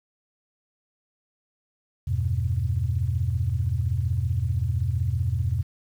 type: chord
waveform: sine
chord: E minor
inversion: none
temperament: equal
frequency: 82.41 / 98 / 123.47 Hz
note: E2 / G2 / B2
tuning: 0 / 0 / 0 cents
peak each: -26 dBFS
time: 2.07-5.63 s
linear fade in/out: 10 ms
effects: tanh soft clip ceiling -12 dBFS + 9-bit